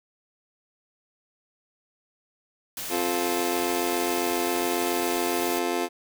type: noise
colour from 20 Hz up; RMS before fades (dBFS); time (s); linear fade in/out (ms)
white; -34; 2.77-5.59; 2
type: chord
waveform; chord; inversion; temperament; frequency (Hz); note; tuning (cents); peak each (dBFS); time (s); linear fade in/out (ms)
25% pulse; F major; second; just; 261.9 / 349.2 / 436.5; C4 / F4 / A4; +2 / 0 / -14; -28 / -23 / -27; 2.89-5.89; 50
effects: none